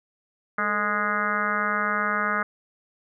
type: harmonic tone with a mistuned harmonic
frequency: 207.7 Hz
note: G#3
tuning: in tune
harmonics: 1 / 2 / 3 / 4 / 5 / 6 / 7 / 8 / 9 / 10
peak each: -33 / -37 / -34 / -37 / -35 / -26 / -28 / -31 / -36 / -36 dBFS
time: 0.58-2.43 s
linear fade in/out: 5 ms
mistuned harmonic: 2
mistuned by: +93 cents
effects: none